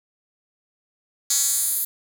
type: tone with high-pass filter sweep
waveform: 10% pulse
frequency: 278.2 Hz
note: C#4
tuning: 6 cents sharp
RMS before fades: -22 dBFS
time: 1.3-1.85 s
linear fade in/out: 5 ms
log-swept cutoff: 6300 to 12000 Hz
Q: 2
effects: none